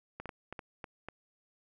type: clicks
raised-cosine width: 0.5 ms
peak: -26 dBFS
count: 7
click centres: 0.2 / 0.257 / 0.292 / 0.526 / 0.592 / 0.842 / 1.086 s
effects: none